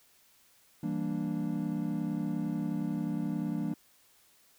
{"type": "chord", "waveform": "triangle", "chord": "E half-diminished seventh", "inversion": "none", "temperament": "equal", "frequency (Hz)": [164.81, 196, 233.1, 293.7], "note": ["E3", "G3", "Bb3", "D4"], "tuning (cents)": [0, 0, 0, 0], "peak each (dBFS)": -34, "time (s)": [0.83, 3.74], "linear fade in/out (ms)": 5, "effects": ["white hiss -64 dBFS RMS until 4.58 s"]}